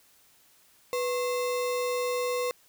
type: tone with sample-and-hold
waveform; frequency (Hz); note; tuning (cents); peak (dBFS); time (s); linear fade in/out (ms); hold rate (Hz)
sine; 493.9; B4; 0; -26; 0.93-2.51; 0; 1575
effects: white hiss -61 dBFS RMS until 2.68 s